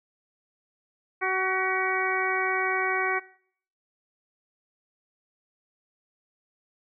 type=harmonic tone with a mistuned harmonic; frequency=375.7 Hz; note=F#4; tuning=26 cents sharp; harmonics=1 / 2 / 3 / 4 / 5 / 6; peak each=-31 / -31 / -31 / -31 / -31 / -31 dBFS; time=1.21-3.2 s; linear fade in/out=20 ms; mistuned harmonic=5; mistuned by=+34 cents; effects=noise-tail reverb RT60 0.6 s tail -21 dB re dry